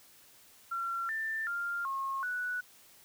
sine tone with pitch steps, 1366 / 1781 / 1397 / 1082 / 1478 Hz, F6 / A6 / F6 / C#6 / F#6, -39 / +21 / 0 / -42 / -2 cents, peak -32 dBFS, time 0.71-2.61 s, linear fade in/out 10 ms, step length 380 ms, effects white hiss -59 dBFS RMS until 3.04 s

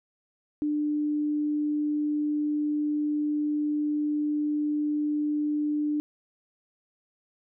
sine tone, 298 Hz, D4, 25 cents sharp, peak -24 dBFS, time 0.62-6 s, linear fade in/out 0 ms, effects none

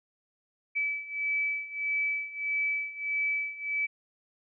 sine beating tone pair, 2300 / 2301.6 Hz, D7 / D7, -37 / -36 cents, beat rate 1.6 Hz, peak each -33 / -30 dBFS, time 0.75-3.87 s, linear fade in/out 20 ms, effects none

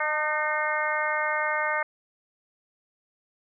harmonic tone with a mistuned harmonic, 304.9 Hz, D#4, 35 cents flat, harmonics 2 / 3 / 4 / 5 / 6 / 7, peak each -31 / -31 / -31 / -31 / -31 / -31 dBFS, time 0-1.83 s, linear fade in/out 5 ms, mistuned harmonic 3, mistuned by -23 cents, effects none

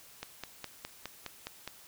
click train, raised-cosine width 0.2 ms, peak -21 dBFS, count 8, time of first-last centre 0.23-1.676 s, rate 4.84 Hz, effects white hiss -55 dBFS RMS until 1.87 s

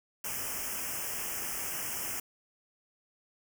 white band-stop noise, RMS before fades -36 dBFS, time 0.24-2.2 s, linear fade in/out 5 ms, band 3100 to 5100 Hz, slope 96 dB/octave, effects none

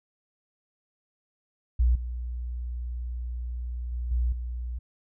sine tone with level steps, 60.4 Hz, B1, 38 cents flat, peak -18 / -30 / -28 / -22 / -30 dBFS, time 1.79-4.79 s, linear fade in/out 10 ms, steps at 1.95 / 3.92 / 4.11 / 4.32 s, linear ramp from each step 5 ms, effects none

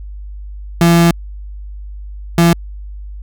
35% pulse tone bursts at uneven times, 169.5 Hz, E3, 49 cents sharp, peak -5 dBFS, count 2, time 0.81-1.11 / 2.38-2.53 s, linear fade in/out 2 ms, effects added 50 Hz sine -26 dBFS peak until 3.22 s

